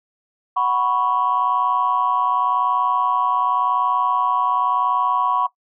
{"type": "chord", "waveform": "sine", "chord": "F# suspended fourth", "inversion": "none", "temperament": "equal", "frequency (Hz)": [740, 987.8, 1108.7], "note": ["F#5", "B5", "C#6"], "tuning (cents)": [0, 0, 0], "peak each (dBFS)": [-24, -20, -19], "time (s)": [0.56, 5.47], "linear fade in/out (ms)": 10, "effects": ["noise-tail reverb RT60 0.1 s tail -18 dB re dry", "tanh soft clip ceiling -8 dBFS"]}